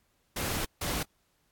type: noise bursts at uneven times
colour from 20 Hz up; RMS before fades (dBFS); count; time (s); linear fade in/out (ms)
pink; -32; 2; 0.36-0.65 / 0.81-1.03; 5
effects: pink hiss -72 dBFS RMS until 1.51 s + AAC 64 kbps